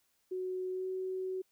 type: tone with pitch glide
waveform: sine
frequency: 370 to 374.5 Hz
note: F#4 to F#4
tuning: 0 to +21 cents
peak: -34 dBFS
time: 0.31-1.42 s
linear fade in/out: 10 ms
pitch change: +21 cents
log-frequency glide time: 0.71-0.86 s
effects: white hiss -75 dBFS RMS until 1.51 s